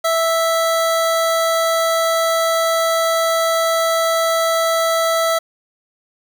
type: tone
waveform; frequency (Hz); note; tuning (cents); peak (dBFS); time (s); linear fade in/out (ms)
25% pulse; 658; E5; -3; -11; 0.04-5.39; 10
effects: 8-bit